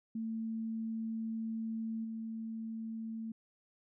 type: tone with level steps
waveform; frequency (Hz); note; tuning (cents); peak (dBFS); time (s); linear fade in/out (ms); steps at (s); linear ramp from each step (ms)
sine; 223.9; A3; +30; -35 / -38; 0.15-3.32; 5; 2.04; 10
effects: none